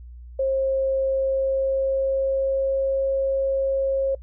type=tone with pitch glide; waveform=sine; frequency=535 to 540.3 Hz; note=C5 to C#5; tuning=+38 to -44 cents; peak=-19 dBFS; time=0.39-4.15 s; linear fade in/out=5 ms; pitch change=+18 cents; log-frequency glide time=1.03-3.02 s; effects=noise-tail reverb RT60 0.1 s tail -25 dB re dry + added 60 Hz sine -38 dBFS peak until 4.22 s